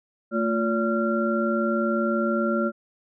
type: tone cluster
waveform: sine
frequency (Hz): 224.1 / 351.7 / 572 / 1377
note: A3 / F4 / D5 / F6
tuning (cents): +32 / +12 / -46 / -25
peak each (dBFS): -24 / -28 / -27 / -28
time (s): 0.31-2.72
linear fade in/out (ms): 50
effects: none